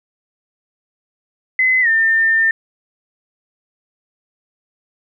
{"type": "tone with pitch glide", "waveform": "sine", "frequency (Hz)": [2035, 1802.5], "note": ["C7", "A6"], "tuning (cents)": [-49, 41], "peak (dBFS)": -11, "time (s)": [1.59, 2.51], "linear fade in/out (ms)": 2, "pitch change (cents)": -210, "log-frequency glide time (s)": [1.81, 1.88], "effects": []}